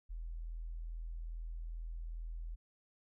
sine tone, 41.2 Hz, E1, in tune, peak -40 dBFS, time 0.09-2.56 s, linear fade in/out 20 ms, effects none

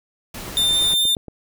pink noise, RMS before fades -33 dBFS, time 0.34-0.94 s, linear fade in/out 5 ms
click train, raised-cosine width 2 ms, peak -21 dBFS, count 8, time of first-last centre 0.48-1.283 s, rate 8.72 Hz
45% pulse tone, 3602 Hz, A7, 40 cents sharp, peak -16 dBFS, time 0.57-1.15 s, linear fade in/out 0 ms
effects none

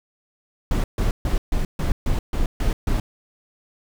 brown noise bursts, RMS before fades -20 dBFS, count 9, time 0.71-3 s, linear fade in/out 2 ms, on 130 ms, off 140 ms, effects none

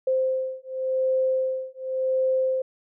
sine beating tone pair, 521 / 521.9 Hz, C5 / C5, -7 / -4 cents, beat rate 0.9 Hz, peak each -25 dBFS, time 0.07-2.62 s, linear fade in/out 5 ms, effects none

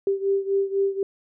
sine beating tone pair, 392 / 396 Hz, G4 / G4, 0 / +18 cents, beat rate 4 Hz, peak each -22 / -25 dBFS, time 0.07-1.03 s, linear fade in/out 2 ms, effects none

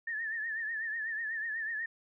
sine tone with vibrato, 1784 Hz, A6, 23 cents sharp, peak -33 dBFS, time 0.07-1.86 s, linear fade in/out 5 ms, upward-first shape triangle, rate 8.1 Hz, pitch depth 95 cents each way, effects none

